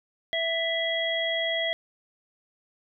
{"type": "harmonic tone", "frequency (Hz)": 660, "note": "E5", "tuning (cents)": 2, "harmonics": [1, 3, 5], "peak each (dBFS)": [-29, -29, -29], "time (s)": [0.33, 1.73], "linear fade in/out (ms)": 0, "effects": []}